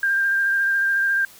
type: tone with vibrato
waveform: sine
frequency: 1592 Hz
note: G6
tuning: 26 cents sharp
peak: -17 dBFS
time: 0.03-1.25 s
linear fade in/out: 2 ms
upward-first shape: sine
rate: 14 Hz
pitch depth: 17 cents each way
effects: white hiss -47 dBFS RMS until 1.39 s